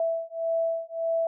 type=beating tone pair; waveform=sine; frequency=659.3 / 661 Hz; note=E5 / E5; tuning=0 / +5 cents; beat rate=1.7 Hz; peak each=-28 dBFS; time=0-1.27 s; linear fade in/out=2 ms; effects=none